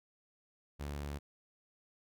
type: tone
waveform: sawtooth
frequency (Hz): 72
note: D2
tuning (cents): -34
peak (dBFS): -35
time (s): 0.79-1.19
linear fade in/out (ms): 20
effects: none